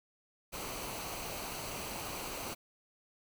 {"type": "noise with comb filter", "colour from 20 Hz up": "pink", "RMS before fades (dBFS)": -41, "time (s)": [0.52, 2.55], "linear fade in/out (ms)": 20, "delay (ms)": 0.57, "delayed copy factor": -0.5, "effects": []}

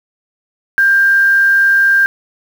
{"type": "tone with quantisation", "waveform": "sine", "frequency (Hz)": 1591, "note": "G6", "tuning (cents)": 25, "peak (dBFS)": -7, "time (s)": [0.78, 2.06], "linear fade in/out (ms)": 0, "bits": 5, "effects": []}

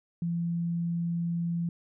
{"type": "tone", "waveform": "sine", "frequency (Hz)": 170, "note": "F3", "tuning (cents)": -46, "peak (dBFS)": -27, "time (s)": [0.22, 1.69], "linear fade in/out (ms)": 2, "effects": []}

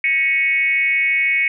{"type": "tone with frequency modulation", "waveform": "sine", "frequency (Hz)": 2217, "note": "C#7", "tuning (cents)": 0, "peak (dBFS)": -14, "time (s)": [0.04, 1.48], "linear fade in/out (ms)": 2, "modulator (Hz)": 298, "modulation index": 0.73, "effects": []}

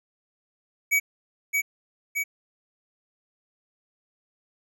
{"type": "tone with echo", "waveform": "square", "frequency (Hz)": 2268, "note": "C#7", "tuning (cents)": 39, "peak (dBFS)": -19, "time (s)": [0.91, 1], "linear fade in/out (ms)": 20, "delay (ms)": 620, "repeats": 2, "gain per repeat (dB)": -3, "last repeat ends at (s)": 2.24, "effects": []}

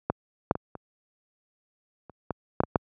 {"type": "clicks", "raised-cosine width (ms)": 1, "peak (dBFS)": [-9, -6, -16, -24, -30, -14, -6, -11, -6], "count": 9, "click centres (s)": [0.1, 0.511, 0.554, 0.753, 2.097, 2.307, 2.604, 2.636, 2.758], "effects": ["high-pass 80 Hz 12 dB/octave"]}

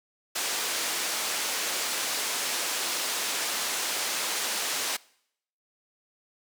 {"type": "band-pass noise", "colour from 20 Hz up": "white", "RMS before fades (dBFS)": -30, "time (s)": [0.35, 4.97], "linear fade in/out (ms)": 10, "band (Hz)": [340, 8200], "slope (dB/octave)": 12, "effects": ["noise-tail reverb RT60 0.7 s tail -23 dB re dry"]}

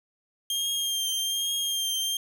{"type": "tone with vibrato", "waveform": "sawtooth", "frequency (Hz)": 3200, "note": "G7", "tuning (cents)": 35, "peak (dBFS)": -23, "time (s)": [0.5, 2.17], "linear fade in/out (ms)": 2, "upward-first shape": "triangle", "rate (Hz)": 1.2, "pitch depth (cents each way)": 32, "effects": []}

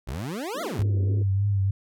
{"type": "exponential two-way sweep", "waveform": "25% pulse", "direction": "up then down", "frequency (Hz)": [54.6, 718, 54.6], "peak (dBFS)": -26, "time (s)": [0.07, 0.83], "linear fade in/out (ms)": 10, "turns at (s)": 0.62}
{"type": "band-pass noise", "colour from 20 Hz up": "white", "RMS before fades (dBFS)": -38, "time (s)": [0.54, 1.23], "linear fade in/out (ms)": 10, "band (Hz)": [210, 450], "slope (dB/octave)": 48}
{"type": "tone with vibrato", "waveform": "sine", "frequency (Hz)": 99.4, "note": "G2", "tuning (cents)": 25, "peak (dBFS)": -20, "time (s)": [0.79, 1.71], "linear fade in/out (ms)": 5, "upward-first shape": "triangle", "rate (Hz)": 3.3, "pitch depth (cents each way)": 58}
{"effects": []}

